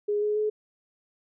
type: tone with pitch steps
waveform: sine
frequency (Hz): 414.5 / 420.3 / 426.2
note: G#4 / G#4 / G#4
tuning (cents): -3 / +21 / +45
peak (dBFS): -23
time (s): 0.08-0.5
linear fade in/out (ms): 10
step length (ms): 140
effects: none